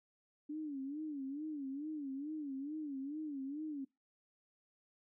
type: tone with vibrato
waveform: sine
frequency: 288.7 Hz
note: D4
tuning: 30 cents flat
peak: -39 dBFS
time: 0.49-3.85 s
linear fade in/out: 10 ms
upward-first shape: sine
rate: 2.3 Hz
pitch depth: 140 cents each way
effects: noise-tail reverb RT60 0.2 s tail -21 dB re dry